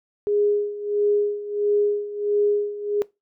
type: tone with tremolo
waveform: sine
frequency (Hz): 412.8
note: G#4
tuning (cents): -10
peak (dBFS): -16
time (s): 0.27-3.02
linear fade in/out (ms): 0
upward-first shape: sine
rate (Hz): 1.5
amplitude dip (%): 80
effects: noise-tail reverb RT60 0.2 s tail -20 dB re dry